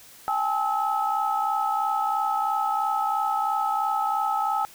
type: tone cluster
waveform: sine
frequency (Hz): 798 / 861 / 1293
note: G5 / A5 / E6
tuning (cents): +31 / -38 / -34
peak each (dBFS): -26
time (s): 0.28-4.65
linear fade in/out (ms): 0
effects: tanh soft clip ceiling -13 dBFS + white hiss -49 dBFS RMS until 4.74 s